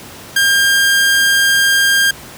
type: tone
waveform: sawtooth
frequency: 1604 Hz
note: G6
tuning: 39 cents sharp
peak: -6 dBFS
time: 0.36-2.11 s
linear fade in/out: 5 ms
effects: pink hiss -34 dBFS RMS until 2.37 s + high-pass 80 Hz 12 dB/octave